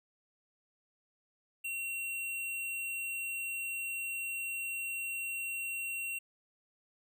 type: tone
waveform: square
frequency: 2736 Hz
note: F7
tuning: 36 cents flat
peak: -36 dBFS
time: 1.64-6.19 s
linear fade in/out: 10 ms
effects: none